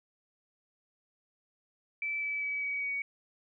sine tone with pitch steps, 2318 / 2301 / 2283 / 2266 / 2249 Hz, D7 / D7 / D7 / C#7 / C#7, -23 / -36 / -50 / +37 / +24 cents, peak -31 dBFS, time 2.02-3.02 s, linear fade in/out 2 ms, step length 200 ms, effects none

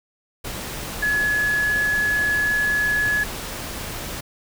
sine tone in noise, 1697 Hz, G#6, 37 cents sharp, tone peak -18 dBFS, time 1.02-3.24 s, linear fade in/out 10 ms, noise pink, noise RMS -31 dBFS, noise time 0.44-4.21 s, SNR +10 dB, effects none

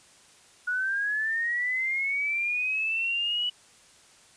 sine linear sweep, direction up, 1451 to 2960 Hz, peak -25 dBFS, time 0.67-3.5 s, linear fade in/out 10 ms, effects white hiss -56 dBFS RMS until 4.36 s + resampled to 22050 Hz

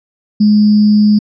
sine tone with sample-and-hold, 210.3 Hz, G#3, 22 cents sharp, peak -5 dBFS, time 0.4-1.19 s, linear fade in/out 10 ms, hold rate 4900 Hz, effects resampled to 16000 Hz

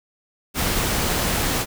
pink noise, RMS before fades -22 dBFS, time 0.54-1.66 s, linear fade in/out 50 ms, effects none

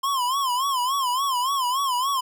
square tone with vibrato, 1046.5 Hz, C6, in tune, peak -22 dBFS, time 0.03-2.21 s, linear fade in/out 10 ms, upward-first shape sine, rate 3.5 Hz, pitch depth 130 cents each way, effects none

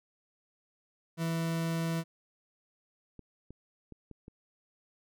40% pulse tone, 164.81 Hz, E3, in tune, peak -29 dBFS, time 1.17-2.04 s, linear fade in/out 50 ms
clicks, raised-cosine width 3 ms, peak -34 dBFS, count 5, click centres 3.193 / 3.506 / 3.923 / 4.113 / 4.281 s
effects none

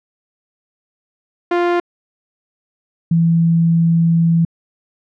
sawtooth / sine tone pair in turn, 349.2 / 166.52 Hz, F4 / E3, 0 / +18 cents, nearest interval octave + minor second, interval 1282 cents, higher first, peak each -9 / -10 dBFS, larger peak first, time 1.51-1.8 / 3.11-4.45 s, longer second, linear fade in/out 5 ms, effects low-pass 2000 Hz 12 dB/octave

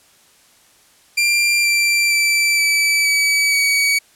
sawtooth tone with pitch steps, 2378 / 2355 / 2332 / 2309 / 2286 / 2264 Hz, D7 / D7 / D7 / D7 / D7 / C#7, +21 / +4 / -13 / -30 / -47 / +36 cents, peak -10 dBFS, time 1.17-3.99 s, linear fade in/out 10 ms, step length 470 ms, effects white hiss -52 dBFS RMS until 4.15 s + low-pass 11000 Hz 12 dB/octave

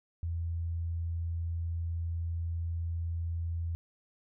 sine tone, 83.9 Hz, E2, 31 cents sharp, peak -31 dBFS, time 0.23-3.75 s, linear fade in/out 0 ms, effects none

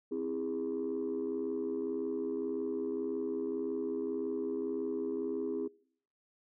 sine chord, C augmented, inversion none, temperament just, 261.6 / 327 / 408.8 Hz, C4 / E4 / G#4, 0 / -14 / -27 cents, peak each -37 / -37 / -35 dBFS, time 0.11-5.68 s, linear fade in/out 10 ms, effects noise-tail reverb RT60 0.6 s tail -25 dB re dry + tanh soft clip ceiling -27 dBFS

